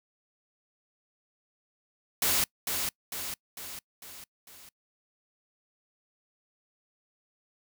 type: noise with echo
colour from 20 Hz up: white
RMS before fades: -26 dBFS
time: 2.22-2.44 s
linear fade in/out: 2 ms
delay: 450 ms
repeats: 5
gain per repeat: -5 dB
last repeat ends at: 4.69 s
effects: noise-tail reverb RT60 0.1 s tail -25 dB re dry